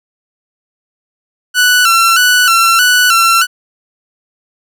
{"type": "tone with vibrato", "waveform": "sawtooth", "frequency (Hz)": 1416, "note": "F6", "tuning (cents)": 23, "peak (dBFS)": -3, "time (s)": [1.54, 3.47], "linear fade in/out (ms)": 50, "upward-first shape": "square", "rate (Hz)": 1.6, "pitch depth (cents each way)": 79, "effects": []}